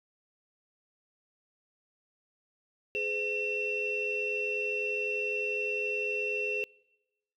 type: tone cluster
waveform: sine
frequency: 418.5 / 510 / 2706 Hz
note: G#4 / C5 / E7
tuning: +13 / -44 / +45 cents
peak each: -34 / -38 / -30 dBFS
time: 2.95-6.64 s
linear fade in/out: 0 ms
effects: noise-tail reverb RT60 1.0 s tail -25 dB re dry + tanh soft clip ceiling -22 dBFS